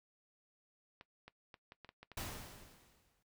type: clicks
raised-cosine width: 0.3 ms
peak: -36 dBFS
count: 8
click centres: 1.011 / 1.28 / 1.542 / 1.721 / 1.847 / 1.891 / 2.03 / 2.117 s
type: noise with exponential decay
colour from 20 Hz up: pink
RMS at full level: -41 dBFS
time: 2.17-3.23 s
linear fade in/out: 5 ms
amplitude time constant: 230 ms
effects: noise-tail reverb RT60 0.1 s tail -18 dB re dry